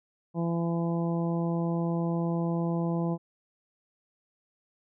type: harmonic tone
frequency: 168.6 Hz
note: E3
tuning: 39 cents sharp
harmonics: 1 / 2 / 3 / 4 / 5 / 6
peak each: -27 / -33 / -37 / -39 / -41 / -43 dBFS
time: 0.34-3.18 s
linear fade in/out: 50 ms
effects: none